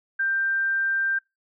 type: tone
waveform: sine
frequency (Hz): 1575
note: G6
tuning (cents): +8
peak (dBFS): -21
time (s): 0.19-1.19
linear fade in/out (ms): 10
effects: noise-tail reverb RT60 0.2 s tail -24 dB re dry